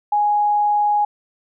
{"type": "tone", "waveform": "sine", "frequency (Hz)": 830.6, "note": "G#5", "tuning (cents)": 0, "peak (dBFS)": -14, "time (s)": [0.12, 1.05], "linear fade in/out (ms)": 5, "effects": []}